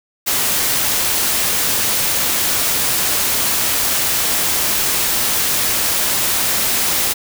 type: noise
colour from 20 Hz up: white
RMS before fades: -17 dBFS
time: 0.26-7.14 s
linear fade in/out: 20 ms
effects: none